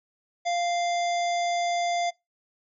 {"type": "harmonic tone", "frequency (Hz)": 696, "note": "F5", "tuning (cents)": -6, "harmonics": [1, 3, 5, 7, 9, 10], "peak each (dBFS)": [-24, -34, -38, -41, -43, -44], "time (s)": [0.45, 2.11], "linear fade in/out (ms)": 20, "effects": ["noise-tail reverb RT60 0.2 s tail -22 dB re dry"]}